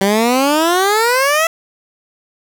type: exponential sweep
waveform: 15% pulse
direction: up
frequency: 191.1 to 667 Hz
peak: -5 dBFS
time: 0.01-1.47 s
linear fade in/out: 2 ms
effects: none

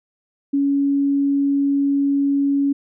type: tone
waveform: sine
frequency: 280 Hz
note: C#4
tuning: 18 cents sharp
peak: -15 dBFS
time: 0.53-2.73 s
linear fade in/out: 10 ms
effects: none

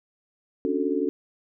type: chord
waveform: sine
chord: D major seventh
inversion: third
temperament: just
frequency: 275.3 / 293.7 / 367.1 / 440.5 Hz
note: C#4 / D4 / F#4 / A4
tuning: -12 / 0 / -14 / +2 cents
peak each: -28 dBFS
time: 0.65-1.09 s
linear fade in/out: 0 ms
effects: none

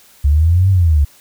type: exponential two-way sweep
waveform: sine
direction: up then down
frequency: 69.3 to 98 to 69.3 Hz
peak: -8 dBFS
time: 0.24-1.05 s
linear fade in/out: 10 ms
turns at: 0.7 s
effects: white hiss -47 dBFS RMS until 1.2 s

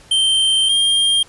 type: tone pair in turn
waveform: square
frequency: 3131 / 3204 Hz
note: G7 / G7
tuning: -3 / +37 cents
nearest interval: unison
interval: 40 cents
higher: second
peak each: -13 dBFS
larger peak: neither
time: 0.11-0.69 / 0.69-1.23 s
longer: first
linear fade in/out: 5 ms
effects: pink hiss -46 dBFS RMS until 1.28 s + resampled to 24000 Hz

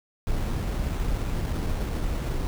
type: noise with sample-and-hold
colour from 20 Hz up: brown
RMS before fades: -27 dBFS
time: 0.27-2.47 s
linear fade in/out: 0 ms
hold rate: 4900 Hz
effects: none

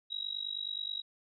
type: tone with amplitude modulation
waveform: sine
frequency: 3847 Hz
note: B7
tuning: 46 cents flat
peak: -31 dBFS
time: 0.1-1.02 s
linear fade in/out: 20 ms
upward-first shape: sine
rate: 49.4 Hz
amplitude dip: 95%
effects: none

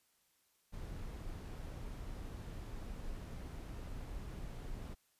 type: noise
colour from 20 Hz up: brown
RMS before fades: -45 dBFS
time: 0.72-4.95 s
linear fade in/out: 20 ms
effects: white hiss -75 dBFS RMS until 5.19 s + resampled to 32000 Hz

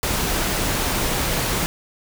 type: noise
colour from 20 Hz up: pink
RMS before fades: -22 dBFS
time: 0.03-1.66 s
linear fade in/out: 0 ms
effects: none

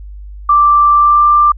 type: tone with pitch glide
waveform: sine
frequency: 1174.7 to 1184.2 Hz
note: D6 to D6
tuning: 0 to +14 cents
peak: -5 dBFS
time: 0.49-1.52 s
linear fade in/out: 5 ms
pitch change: +14 cents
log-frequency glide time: 0.95-1.25 s
effects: added 50 Hz sine -27 dBFS peak until 1.57 s

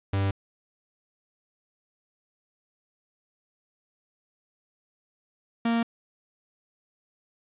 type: tone pair in turn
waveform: 45% pulse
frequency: 98 / 231.8 Hz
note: G2 / A#3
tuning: 0 / -10 cents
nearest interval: octave + minor third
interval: 1490 cents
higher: second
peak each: -23 / -22 dBFS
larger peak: second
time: 0.13-0.31 / 5.65-5.83 s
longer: neither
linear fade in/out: 5 ms
effects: resampled to 8000 Hz + 9-bit

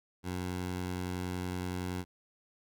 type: tone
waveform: 15% pulse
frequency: 90.7 Hz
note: F#2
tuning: 34 cents flat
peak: -28 dBFS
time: 0.23-2.05 s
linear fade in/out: 50 ms
effects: none

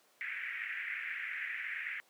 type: band-pass noise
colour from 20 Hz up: pink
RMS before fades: -40 dBFS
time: 0.21-2 s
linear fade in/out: 0 ms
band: 1700 to 2300 Hz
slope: 48 dB/octave
effects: pink hiss -67 dBFS RMS until 2.09 s + high-pass 400 Hz 12 dB/octave

